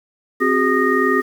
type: tone cluster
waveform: sine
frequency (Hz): 263.7 / 371.4 / 411.7 / 1228 / 1862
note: C4 / F#4 / G#4 / D#6 / A#6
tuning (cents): +14 / +7 / -15 / -23 / -2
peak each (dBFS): -20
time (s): 0.4-1.22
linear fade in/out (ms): 20
effects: 7-bit